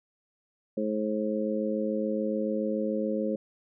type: harmonic tone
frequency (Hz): 107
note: A2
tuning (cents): -48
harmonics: 2 / 3 / 4 / 5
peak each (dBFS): -30 / -34 / -34 / -31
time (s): 0.77-3.36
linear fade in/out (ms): 5
effects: none